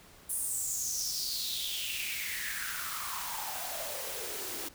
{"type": "noise with high-pass filter sweep", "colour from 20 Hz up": "white", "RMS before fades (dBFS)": -36, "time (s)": [0.29, 4.69], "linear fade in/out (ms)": 10, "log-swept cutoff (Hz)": [10000, 310], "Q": 5.8, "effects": ["pink hiss -56 dBFS RMS until 4.74 s"]}